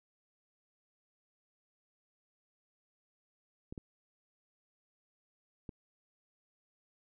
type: clicks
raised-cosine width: 3 ms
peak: -30 dBFS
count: 3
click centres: 3.725 / 3.778 / 5.692 s
effects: none